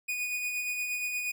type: tone with tremolo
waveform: 45% pulse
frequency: 2471 Hz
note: D#7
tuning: 13 cents flat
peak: -29 dBFS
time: 0.08-1.32 s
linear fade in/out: 10 ms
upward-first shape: sine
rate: 8.5 Hz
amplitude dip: 35%
effects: none

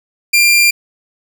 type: tone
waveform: sawtooth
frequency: 2385 Hz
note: D7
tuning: 26 cents sharp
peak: -4 dBFS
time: 0.33-0.71 s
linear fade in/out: 10 ms
effects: none

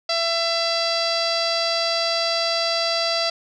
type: tone with low-pass filter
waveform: sawtooth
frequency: 670 Hz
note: E5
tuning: 28 cents sharp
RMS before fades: -22 dBFS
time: 0.09-3.3 s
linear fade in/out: 5 ms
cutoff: 4700 Hz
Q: 7.3
effects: none

